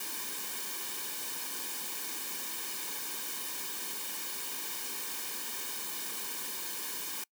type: noise with comb filter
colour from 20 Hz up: white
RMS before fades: -38 dBFS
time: 0-7.24 s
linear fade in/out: 5 ms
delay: 1.5 ms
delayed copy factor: -0.7
effects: noise-tail reverb RT60 0.1 s tail -25 dB re dry + high-pass 200 Hz 12 dB/octave